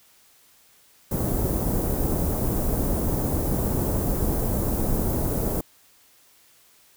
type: band-stop noise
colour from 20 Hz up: pink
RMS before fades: -24 dBFS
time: 1.11-5.61 s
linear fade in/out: 5 ms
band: 550 to 16000 Hz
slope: 12 dB/octave
effects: white hiss -57 dBFS RMS until 6.96 s